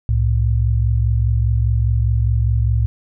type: tone pair together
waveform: sine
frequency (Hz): 65.9 / 110.83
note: C2 / A2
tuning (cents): +13 / +13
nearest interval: major sixth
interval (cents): 900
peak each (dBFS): -16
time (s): 0.09-2.86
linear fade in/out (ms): 0
effects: none